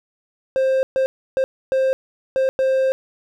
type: tone bursts at uneven times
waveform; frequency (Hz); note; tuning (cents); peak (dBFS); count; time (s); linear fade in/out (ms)
triangle; 528; C5; +16; -13; 6; 0.56-0.83 / 0.96-1.06 / 1.37-1.44 / 1.72-1.93 / 2.36-2.49 / 2.59-2.92; 0
effects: none